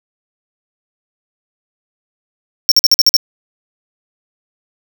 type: tone bursts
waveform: square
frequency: 5510 Hz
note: F8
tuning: 24 cents flat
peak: -5 dBFS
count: 7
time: 2.69-3.166 s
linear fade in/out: 0 ms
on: 26 ms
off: 49 ms
effects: none